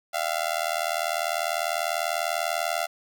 sawtooth tone with amplitude modulation, 687 Hz, F5, 29 cents flat, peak -17 dBFS, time 0.13-2.87 s, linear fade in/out 20 ms, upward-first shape sine, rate 80.1 Hz, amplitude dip 100%, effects 9-bit

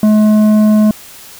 sine tone with tanh clipping, 213.4 Hz, G#3, 47 cents sharp, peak -7 dBFS, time 0.03-0.91 s, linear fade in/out 2 ms, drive 9 dB, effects white hiss -35 dBFS RMS until 1.39 s

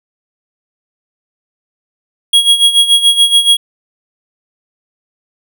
square tone with tremolo, 3300 Hz, G#7, 12 cents flat, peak -4 dBFS, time 2.33-3.57 s, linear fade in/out 5 ms, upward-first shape sine, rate 7 Hz, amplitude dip 75%, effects none

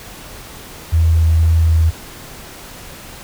sine tone with vibrato, 81.4 Hz, E2, 21 cents flat, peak -9 dBFS, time 0.92-1.91 s, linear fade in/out 20 ms, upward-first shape sine, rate 2 Hz, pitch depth 10 cents each way, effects pink hiss -35 dBFS RMS until 3.23 s

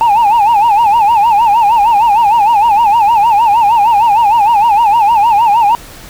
sine tone with vibrato, 875 Hz, A5, 10 cents flat, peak -3 dBFS, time 0.01-5.75 s, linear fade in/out 0 ms, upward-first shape sine, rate 6.5 Hz, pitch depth 150 cents each way, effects tanh soft clip ceiling -4 dBFS + pink hiss -33 dBFS RMS until 6.09 s

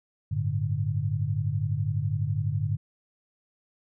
sine chord, G suspended second, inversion none, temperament equal with one note detuned, 98 / 110 / 146.07 Hz, G2 / A2 / D3, 0 / 0 / -9 cents, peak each -29 dBFS, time 0.31-2.77 s, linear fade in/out 10 ms, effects none

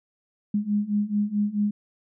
sine beating tone pair, 204.5 / 209.1 Hz, G#3 / G#3, -26 / +12 cents, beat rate 4.6 Hz, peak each -26 / -24 dBFS, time 0.54-1.71 s, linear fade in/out 5 ms, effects none

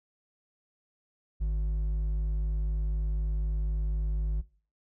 sine tone with hard clipping, 52 Hz, G#1, 3 cents sharp, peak -27 dBFS, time 1.4-4.42 s, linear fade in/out 20 ms, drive 4 dB, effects noise-tail reverb RT60 0.4 s tail -20 dB re dry

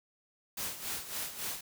white noise with tremolo, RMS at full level -36 dBFS, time 0.57-1.61 s, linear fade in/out 5 ms, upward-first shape sine, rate 3.6 Hz, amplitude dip 70%, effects none

